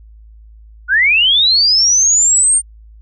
sine linear sweep, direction up, 1415 to 8870 Hz, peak -8 dBFS, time 0.88-2.62 s, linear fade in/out 50 ms, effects added 54 Hz sine -37 dBFS peak until 3.01 s

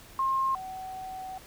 sine tone pair in turn, 1066 / 753.8 Hz, C6 / F#5, +32 / +32 cents, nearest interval tritone, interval 600 cents, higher first, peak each -24 / -36 dBFS, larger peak first, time 0.19-0.55 / 0.55-1.38 s, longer second, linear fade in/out 2 ms, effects pink hiss -51 dBFS RMS until 1.46 s

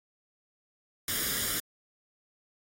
white noise with comb filter, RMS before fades -31 dBFS, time 1.08-1.6 s, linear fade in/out 2 ms, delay 0.58 ms, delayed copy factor +0.75, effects AAC 48 kbps

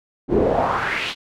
brown noise with band-pass filter sweep, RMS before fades -20 dBFS, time 0.28-1.15 s, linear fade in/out 50 ms, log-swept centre 300 to 3700 Hz, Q 3.1, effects none

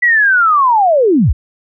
sine linear sweep, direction down, 1980 to 37.39 Hz, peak -7 dBFS, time 0.02-1.33 s, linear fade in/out 10 ms, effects none

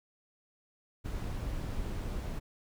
brown noise, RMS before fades -36 dBFS, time 1.04-2.4 s, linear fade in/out 20 ms, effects none

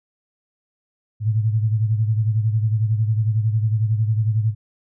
sine beating tone pair, 108 / 119 Hz, A2 / A#2, -32 / +36 cents, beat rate 11 Hz, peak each -17 / -24 dBFS, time 1.2-4.55 s, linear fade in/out 50 ms, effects none

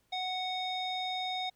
square tone with low-pass filter, 740 Hz, F#5, in tune, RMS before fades -35 dBFS, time 0.12-1.5 s, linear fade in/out 10 ms, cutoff 4000 Hz, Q 5.3, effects pink hiss -73 dBFS RMS until 1.55 s

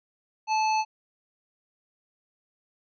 sine tone with hard clipping, 870 Hz, A5, 20 cents flat, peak -24 dBFS, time 0.47-0.85 s, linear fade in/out 50 ms, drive 18 dB, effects resampled to 16000 Hz

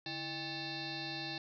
sine tone with frequency modulation, 2217 Hz, C#7, in tune, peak -38 dBFS, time 0.06-1.38 s, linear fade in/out 2 ms, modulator 472 Hz, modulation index 5.2, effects none

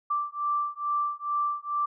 sine beating tone pair, 1172 / 1174.3 Hz, D6 / D6, -4 / -1 cents, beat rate 2.3 Hz, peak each -29 dBFS, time 0.1-1.86 s, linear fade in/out 10 ms, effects none

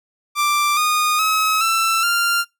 sawtooth tone with pitch steps, 1178 / 1228 / 1280.2 / 1334.5 / 1391.2 Hz, D6 / D#6 / D#6 / E6 / F6, +5 / -23 / +49 / +21 / -7 cents, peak -12 dBFS, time 0.35-2.45 s, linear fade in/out 50 ms, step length 420 ms, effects noise-tail reverb RT60 0.2 s tail -24 dB re dry

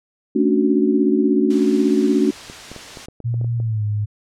sine chord, D major seventh, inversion second, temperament equal, 220 / 277.2 / 293.7 / 370 Hz, A3 / C#4 / D4 / F#4, 0 / 0 / 0 / 0 cents, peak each -19 dBFS, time 0.35-2.31 s, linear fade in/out 10 ms
white noise, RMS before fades -35 dBFS, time 1.5-3.06 s, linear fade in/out 5 ms
clicks, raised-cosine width 2 ms, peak -22 dBFS, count 10, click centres 2.499 / 2.716 / 2.763 / 2.972 / 3.085 / 3.203 / 3.342 / 3.413 / 3.445 / 3.601 s
sine tone with pitch glide, 117.7 to 104.86 Hz, A#2 to G#2, +17 to +17 cents, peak -18 dBFS, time 3.24-4.06 s, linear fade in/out 20 ms, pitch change -200 cents, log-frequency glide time 3.57-3.84 s
effects low-pass 6000 Hz 12 dB/octave

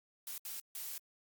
blue noise bursts at uneven times, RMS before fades -43 dBFS, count 3, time 0.27-0.38 / 0.45-0.6 / 0.75-0.98 s, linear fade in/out 2 ms, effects Opus 48 kbps

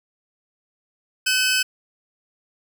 20% pulse tone pair together, 1520 / 2576 Hz, F#6 / E7, +46 / -41 cents, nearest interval major sixth, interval 913 cents, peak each -16 dBFS, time 1.26-1.63 s, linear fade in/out 10 ms, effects none

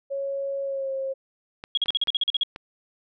sine tone with pitch glide, 552 to 536.6 Hz, C#5 to C5, -7 to +44 cents, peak -26 dBFS, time 0.1-1.14 s, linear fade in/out 20 ms, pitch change -49 cents, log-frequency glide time 0.63-0.92 s
clicks, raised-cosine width 0.3 ms, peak -20 dBFS, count 5, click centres 1.639 / 1.859 / 1.905 / 2.073 / 2.561 s
sine tone bursts, 3303 Hz, G#7, 10 cents flat, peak -19 dBFS, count 11, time 1.75-2.434 s, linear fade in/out 2 ms, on 24 ms, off 42 ms
effects none

